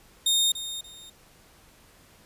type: tone with echo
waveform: sawtooth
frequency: 3680 Hz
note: A#7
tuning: 23 cents flat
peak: -17 dBFS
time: 0.26-0.52 s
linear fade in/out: 5 ms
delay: 290 ms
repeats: 2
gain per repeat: -12 dB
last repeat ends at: 1.1 s
effects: pink hiss -56 dBFS RMS until 2.25 s + resampled to 32000 Hz